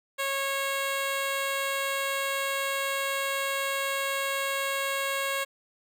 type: tone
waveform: 10% pulse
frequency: 548 Hz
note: C#5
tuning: 20 cents flat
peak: -19 dBFS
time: 0.18-5.45 s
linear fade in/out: 20 ms
effects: none